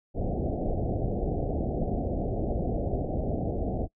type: low-pass noise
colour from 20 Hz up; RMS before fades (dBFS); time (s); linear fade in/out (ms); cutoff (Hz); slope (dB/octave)
pink; -29; 0.14-3.88; 50; 750; 96
effects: noise-tail reverb RT60 0.1 s tail -21 dB re dry